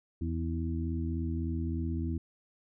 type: harmonic tone with a mistuned harmonic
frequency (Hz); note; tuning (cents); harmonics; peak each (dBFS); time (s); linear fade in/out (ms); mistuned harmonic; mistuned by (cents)
83.4; E2; +21; 1 / 2 / 3 / 4; -32 / -39 / -37 / -39; 0.21-2.18; 5; 4; -38
effects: none